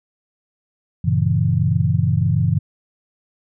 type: chord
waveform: sine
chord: G diminished seventh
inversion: none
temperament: equal with one note detuned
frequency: 95.65 / 116.54 / 138.59 / 164.81 Hz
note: G2 / Bb2 / Db3 / Fb3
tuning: -42 / 0 / 0 / 0 cents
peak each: -20 dBFS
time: 1.04-2.59 s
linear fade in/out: 10 ms
effects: none